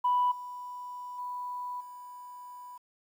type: tone with level steps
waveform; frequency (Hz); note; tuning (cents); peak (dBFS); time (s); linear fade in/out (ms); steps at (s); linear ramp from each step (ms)
sine; 987.8; B5; 0; -22 / -38 / -34 / -43; 0.04-2.78; 10; 0.31 / 1.18 / 1.8; 10
effects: tanh soft clip ceiling -19 dBFS + 10-bit